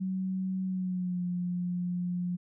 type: tone with pitch glide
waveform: sine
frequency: 188 to 177.76 Hz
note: F#3 to F3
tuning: +28 to +31 cents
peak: -29 dBFS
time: 0-2.37 s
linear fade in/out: 20 ms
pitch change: -97 cents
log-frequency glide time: 0.64-1.23 s
effects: none